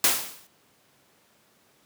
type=noise with exponential decay; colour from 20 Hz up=white; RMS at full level=-17 dBFS; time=0.04-0.47 s; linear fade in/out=2 ms; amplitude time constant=92 ms; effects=pink hiss -62 dBFS RMS until 1.85 s + high-pass 150 Hz 12 dB/octave